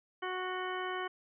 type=harmonic tone with a mistuned harmonic; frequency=368.6 Hz; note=F#4; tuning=7 cents flat; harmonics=1 / 2 / 3 / 4 / 5 / 6 / 8; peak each=-39 / -42 / -40 / -43 / -44 / -48 / -47 dBFS; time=0.22-1.08 s; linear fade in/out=10 ms; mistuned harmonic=8; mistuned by=+40 cents; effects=none